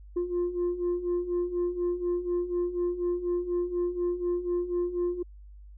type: beating tone pair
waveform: sine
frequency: 349.2 / 353.3 Hz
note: F4 / F4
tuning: 0 / +20 cents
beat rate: 4.1 Hz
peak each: -30 / -26 dBFS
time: 0.16-5.23 s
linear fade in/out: 10 ms
effects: tanh soft clip ceiling -23 dBFS + added 50 Hz sine -45 dBFS peak until 5.77 s